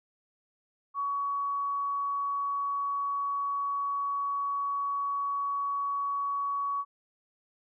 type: tone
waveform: sine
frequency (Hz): 1125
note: C#6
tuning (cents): +25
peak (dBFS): -28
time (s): 0.94-6.85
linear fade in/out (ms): 50
effects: none